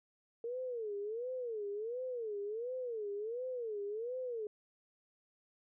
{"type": "tone with vibrato", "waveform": "sine", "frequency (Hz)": 455.2, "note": "A#4", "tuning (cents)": -41, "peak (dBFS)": -37, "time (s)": [0.44, 4.47], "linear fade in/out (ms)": 2, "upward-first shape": "sine", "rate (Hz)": 1.4, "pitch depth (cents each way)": 210, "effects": []}